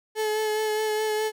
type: tone with vibrato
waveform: 35% pulse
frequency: 430.6 Hz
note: A4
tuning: 37 cents flat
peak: -22 dBFS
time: 0.15-1.32 s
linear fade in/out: 50 ms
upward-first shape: sine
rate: 4.8 Hz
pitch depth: 19 cents each way
effects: none